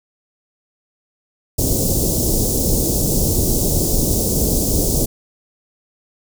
pink band-stop noise, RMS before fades -17 dBFS, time 1.58-5.06 s, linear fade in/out 10 ms, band 540 to 5700 Hz, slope 24 dB/octave, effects none

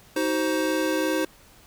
square chord, C diminished, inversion first, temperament just, 314 / 376.7 / 523.3 Hz, Eb4 / Gb4 / C5, +16 / +31 / 0 cents, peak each -26 / -30 / -28 dBFS, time 0.16-1.25 s, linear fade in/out 5 ms, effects pink hiss -53 dBFS RMS until 1.66 s

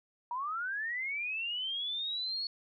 sine linear sweep, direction up, 935 to 4400 Hz, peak -33 dBFS, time 0.31-2.47 s, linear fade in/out 2 ms, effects none

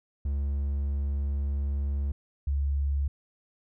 triangle / sine tone pair in turn, 70.2 / 70.2 Hz, C#2 / C#2, +22 / +22 cents, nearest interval unison, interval 0 cents, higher neither, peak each -24 dBFS, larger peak neither, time 0.25-2.12 / 2.47-3.08 s, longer first, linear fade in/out 5 ms, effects none

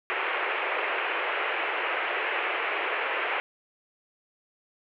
white band-pass noise, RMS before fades -29 dBFS, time 0.1-3.4 s, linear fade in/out 0 ms, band 360 to 2700 Hz, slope 48 dB/octave, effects none

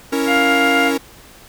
45% pulse chord, A# diminished, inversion first, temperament equal, 277.2 / 329.6 / 466.2 Hz, C#4 / E4 / A#4, 0 / 0 / 0 cents, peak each -19 / -24 / -21 dBFS, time 0.12-0.98 s, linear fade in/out 10 ms
harmonic tone, 703 Hz, F5, 11 cents sharp, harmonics 1 / 2 / 3 / 4, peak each -19 / -18 / -19 / -24 dBFS, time 0.26-0.92 s, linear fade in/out 50 ms
effects pink hiss -43 dBFS RMS until 1.48 s

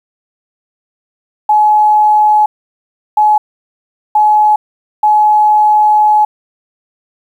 sine tone bursts at uneven times, 848 Hz, G#5, 36 cents sharp, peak -5 dBFS, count 4, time 1.49-2.46 / 3.17-3.38 / 4.15-4.56 / 5.03-6.25 s, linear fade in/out 5 ms, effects 7-bit

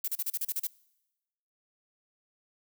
violet noise bursts, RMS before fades -31 dBFS, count 9, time 0.04-0.671 s, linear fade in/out 5 ms, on 39 ms, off 35 ms, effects noise-tail reverb RT60 1.0 s tail -24 dB re dry

